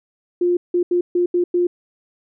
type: tone bursts at uneven times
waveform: sine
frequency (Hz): 352.7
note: F4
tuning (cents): +17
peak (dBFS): -14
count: 6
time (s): 0.41-0.57 / 0.74-0.83 / 0.91-1.01 / 1.15-1.26 / 1.34-1.44 / 1.54-1.67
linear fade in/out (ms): 5
effects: none